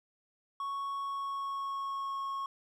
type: tone with pitch glide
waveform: triangle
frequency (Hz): 1108.7 to 1094.7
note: C#6 to C#6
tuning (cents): 0 to -22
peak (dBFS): -32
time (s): 0.6-2.46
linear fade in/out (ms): 2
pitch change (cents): -22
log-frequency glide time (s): 1.01-2.21
effects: none